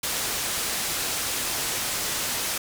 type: low-pass noise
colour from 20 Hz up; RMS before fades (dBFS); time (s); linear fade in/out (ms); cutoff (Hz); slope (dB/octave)
white; -28; 0.03-2.58; 5; 11000; 12
effects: none